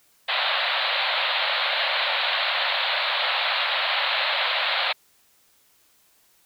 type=band-pass noise; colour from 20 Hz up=white; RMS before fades=-24 dBFS; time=0.28-4.93 s; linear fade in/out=10 ms; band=530 to 4200 Hz; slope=96 dB/octave; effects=white hiss -61 dBFS RMS until 6.45 s